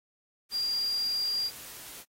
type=tone in noise; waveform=sine; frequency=4787 Hz; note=D8; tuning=32 cents sharp; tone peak=-27 dBFS; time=0.51-1.51 s; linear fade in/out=50 ms; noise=white; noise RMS=-45 dBFS; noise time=0.49-2.05 s; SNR=+15 dB; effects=AAC 48 kbps